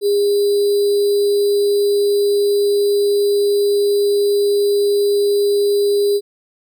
sine tone with sample-and-hold, 406.4 Hz, G#4, 38 cents flat, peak -12 dBFS, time 0.01-6.21 s, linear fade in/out 50 ms, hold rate 4410 Hz, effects none

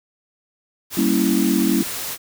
white noise, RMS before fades -28 dBFS, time 0.9-2.18 s, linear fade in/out 50 ms
sine chord, G diminished seventh, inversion none, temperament equal, 196 / 233.1 / 277.2 / 329.6 Hz, G3 / Bb3 / Db4 / Fb4, 0 / 0 / 0 / 0 cents, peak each -21 dBFS, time 0.97-1.83 s, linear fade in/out 5 ms
effects none

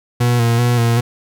40% pulse tone with vibrato, 119.1 Hz, A#2, 38 cents sharp, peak -11 dBFS, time 0.2-1.01 s, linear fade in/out 10 ms, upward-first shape square, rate 2.6 Hz, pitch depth 31 cents each way, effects none

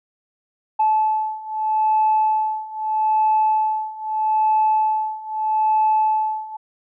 sine beating tone pair, 866 / 866.79 Hz, A5 / A5, -28 / -26 cents, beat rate 0.79 Hz, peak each -20 / -18 dBFS, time 0.79-6.57 s, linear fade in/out 10 ms, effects tanh soft clip ceiling -9 dBFS

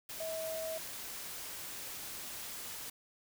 sine tone in noise, 643 Hz, E5, 43 cents flat, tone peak -37 dBFS, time 0.2-0.78 s, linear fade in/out 5 ms, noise white, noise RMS -44 dBFS, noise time 0.09-2.9 s, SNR +4 dB, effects none

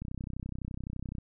click train, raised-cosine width 5 ms, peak -25 dBFS, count 38, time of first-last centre 0.02-1.184 s, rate 31.8 Hz, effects none

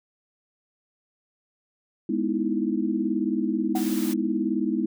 sine chord, E major seventh, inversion first, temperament equal, 207.7 / 246.9 / 311.1 / 329.6 Hz, G#3 / B3 / D#4 / E4, 0 / 0 / 0 / 0 cents, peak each -28 dBFS, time 2.09-4.86 s, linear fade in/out 5 ms
white high-pass noise, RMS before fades -37 dBFS, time 3.75-4.14 s, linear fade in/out 10 ms, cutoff 330 Hz, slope 24 dB/octave
sine tone with exponential decay, 748 Hz, F#5, 19 cents sharp, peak -25 dBFS, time 3.75-3.89 s, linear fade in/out 2 ms, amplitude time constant 30 ms
effects none

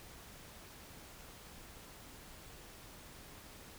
silence, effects pink hiss -54 dBFS RMS until 3.78 s

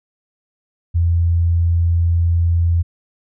sine tone, 84.9 Hz, F2, 48 cents flat, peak -12 dBFS, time 0.94-2.83 s, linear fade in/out 20 ms, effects none

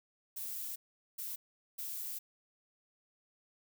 violet noise bursts at uneven times, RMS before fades -41 dBFS, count 3, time 0.36-0.76 / 1.18-1.36 / 1.78-2.19 s, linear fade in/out 10 ms, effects none

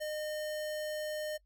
square tone, 610 Hz, D#5, 34 cents flat, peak -36 dBFS, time 0-1.38 s, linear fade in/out 20 ms, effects noise-tail reverb RT60 0.1 s tail -23 dB re dry + added 49 Hz sine -66 dBFS peak until 1.45 s

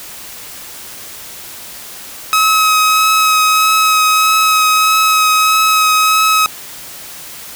sawtooth tone with vibrato, 1276 Hz, D#6, 43 cents sharp, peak -5 dBFS, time 2.33-6.46 s, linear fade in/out 0 ms, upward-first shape triangle, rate 1.6 Hz, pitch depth 15 cents each way, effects white hiss -31 dBFS RMS until 7.55 s

